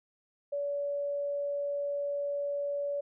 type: tone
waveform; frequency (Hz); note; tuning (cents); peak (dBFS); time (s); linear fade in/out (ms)
sine; 571; D5; -49; -30; 0.52-3.01; 10
effects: none